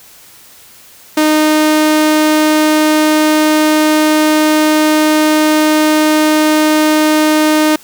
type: tone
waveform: sawtooth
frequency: 307.7 Hz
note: D#4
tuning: 19 cents flat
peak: -4 dBFS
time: 1.17-7.76 s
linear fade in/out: 5 ms
effects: white hiss -40 dBFS RMS until 7.83 s